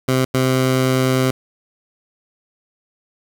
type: tone bursts at uneven times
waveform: 15% pulse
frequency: 130 Hz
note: C3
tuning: 11 cents flat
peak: -8 dBFS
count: 2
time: 0.08-0.25 / 0.34-1.31 s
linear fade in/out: 5 ms
effects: none